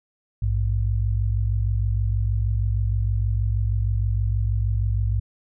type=tone pair together; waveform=sine; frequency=57.47 / 103.83 Hz; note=A#1 / G#2; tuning=-24 / 0 cents; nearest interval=minor seventh; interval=1024 cents; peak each=-22 dBFS; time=0.42-5.2 s; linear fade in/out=5 ms; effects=none